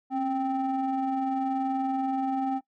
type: ring-modulated tone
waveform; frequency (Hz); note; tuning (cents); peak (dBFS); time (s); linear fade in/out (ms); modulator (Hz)
triangle; 258.3; C4; -22; -20; 0.1-2.61; 50; 527
effects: noise-tail reverb RT60 0.1 s tail -18 dB re dry